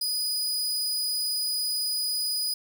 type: tone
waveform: sawtooth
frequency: 4959 Hz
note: D#8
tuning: 7 cents flat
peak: -23 dBFS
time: 0.01-2.54 s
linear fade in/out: 5 ms
effects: none